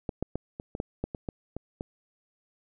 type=clicks; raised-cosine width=2 ms; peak=-17 / -15 / -17 / -23 / -22 / -16 / -16 / -21 / -19 / -21 / -20 dBFS; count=11; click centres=0.092 / 0.226 / 0.356 / 0.599 / 0.751 / 0.801 / 1.04 / 1.148 / 1.288 / 1.566 / 1.809 s; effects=none